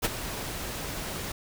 pink noise with ADSR envelope, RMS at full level -23 dBFS, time 0.02-1.32 s, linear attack 30 ms, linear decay 23 ms, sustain -12 dB, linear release 4 ms, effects none

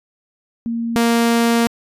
sine / sawtooth tone pair in turn, 231.7 / 233 Hz, A#3 / A#3, -10 / -1 cents, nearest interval unison, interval 9 cents, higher second, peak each -19 / -9 dBFS, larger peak second, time 0.66-0.96 / 0.96-1.67 s, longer second, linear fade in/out 0 ms, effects resampled to 32000 Hz

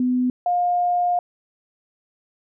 sine tone pair in turn, 250.8 / 709.4 Hz, B3 / F5, +27 / +27 cents, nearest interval octave + tritone, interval 1800 cents, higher second, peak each -17 dBFS, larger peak neither, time 0-0.3 / 0.46-1.19 s, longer second, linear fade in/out 2 ms, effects none

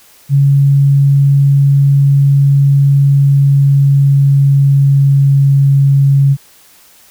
sine tone with pitch glide, 139.7 to 138.65 Hz, C#3 to C#3, +14 to +1 cents, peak -5 dBFS, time 0.29-6.37 s, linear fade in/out 50 ms, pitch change -13 cents, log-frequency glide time 3.07-5.51 s, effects white hiss -44 dBFS RMS until 7.1 s

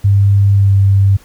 sine tone with pitch glide, 99.8 to 98.26 Hz, G2 to G2, +32 to +5 cents, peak -6 dBFS, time 0.04-1.17 s, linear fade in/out 10 ms, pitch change -27 cents, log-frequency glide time 0.52-0.74 s, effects pink hiss -45 dBFS RMS until 1.24 s

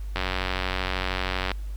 click train, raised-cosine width 0.3 ms, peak -10 dBFS, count 127, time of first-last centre 0.16-1.516 s, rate 92.9 Hz, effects added 50 Hz sine -30 dBFS peak until 1.76 s + pink hiss -55 dBFS RMS until 1.76 s

